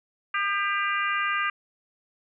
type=harmonic tone with a mistuned harmonic; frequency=398.2 Hz; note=G4; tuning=27 cents sharp; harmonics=3 / 4 / 5 / 6 / 7; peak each=-27 / -29 / -31 / -33 / -34 dBFS; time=0.34-1.5 s; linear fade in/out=5 ms; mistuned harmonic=3; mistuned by=+25 cents; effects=none